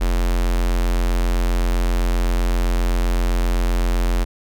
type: tone with notch filter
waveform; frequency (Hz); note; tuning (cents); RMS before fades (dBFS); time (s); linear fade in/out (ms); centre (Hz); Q
square; 43.86; F1; +8; -18; 0-4.25; 20; 140; 1.8
effects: none